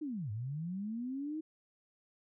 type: linear two-way sweep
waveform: sine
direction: down then up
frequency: 320 to 100 to 320 Hz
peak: -36 dBFS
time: 0.01-1.41 s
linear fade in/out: 10 ms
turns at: 0.31 s
effects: none